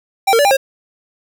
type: tone with pitch steps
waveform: square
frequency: 782 / 457.6 / 577 / 800 / 539 Hz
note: G5 / A#4 / D5 / G5 / C#5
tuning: -4 / -32 / -31 / +35 / -49 cents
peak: -10 dBFS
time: 0.27-0.57 s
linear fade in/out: 10 ms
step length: 60 ms
effects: none